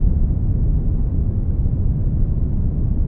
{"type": "low-pass noise", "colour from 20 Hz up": "pink", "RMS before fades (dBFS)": -17, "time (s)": [0, 3.07], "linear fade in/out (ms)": 10, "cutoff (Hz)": 130, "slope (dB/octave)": 12, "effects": []}